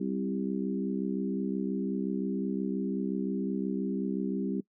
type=harmonic tone with a mistuned harmonic; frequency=65.7 Hz; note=C2; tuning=8 cents sharp; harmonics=3 / 4 / 5 / 6; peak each=-32 / -34 / -36 / -38 dBFS; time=0-4.61 s; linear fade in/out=10 ms; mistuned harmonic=3; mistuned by=-17 cents; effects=noise-tail reverb RT60 0.1 s tail -21 dB re dry